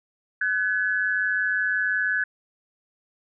sine tone pair together, 1505 / 1699.4 Hz, F#6 / G#6, +29 / +39 cents, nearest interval major second, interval 210 cents, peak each -24 dBFS, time 0.41-2.24 s, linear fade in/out 5 ms, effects none

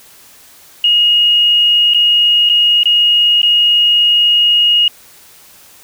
sine tone with dropouts, 2872 Hz, F7, 48 cents sharp, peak -7 dBFS, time 0.84-4.88 s, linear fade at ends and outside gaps 2 ms, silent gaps 1.937-1.945 / 2.491-2.497 / 2.833-2.856 / 3.417-3.43 s, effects white hiss -42 dBFS RMS until 5.83 s

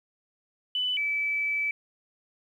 sine tone pair in turn, 2994 / 2306 Hz, F#7 / D7, +20 / -32 cents, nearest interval perfect fourth, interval 452 cents, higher first, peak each -25 dBFS, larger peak neither, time 0.75-0.97 / 0.97-1.71 s, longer second, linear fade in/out 2 ms, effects 10-bit

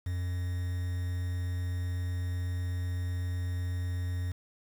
triangle tone with quantisation, 89.2 Hz, F2, 37 cents sharp, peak -28 dBFS, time 0.06-4.32 s, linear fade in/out 5 ms, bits 8, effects none

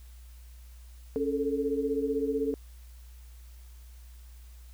sine tone cluster, 276.3 / 432.4 / 448.2 Hz, C#4 / A4 / A4, -6 / -30 / +32 cents, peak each -31 dBFS, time 1.16-2.54 s, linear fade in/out 0 ms, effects added 60 Hz sine -46 dBFS peak until 4.73 s + white hiss -61 dBFS RMS until 4.73 s

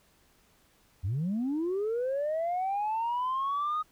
sine linear sweep, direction up, 81.8 to 1255 Hz, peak -26 dBFS, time 1.03-3.83 s, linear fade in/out 20 ms, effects tanh soft clip ceiling -25 dBFS + pink hiss -65 dBFS RMS until 3.91 s

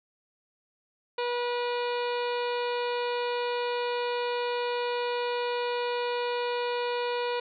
harmonic tone with a mistuned harmonic, 485 Hz, B4, 31 cents flat, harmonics 1 / 2 / 3 / 4 / 5 / 6 / 7 / 8 / 9, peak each -29 / -33 / -40 / -44 / -40 / -42 / -46 / -47 / -45 dBFS, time 1.18-7.4 s, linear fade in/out 5 ms, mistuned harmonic 7, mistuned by +67 cents, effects none

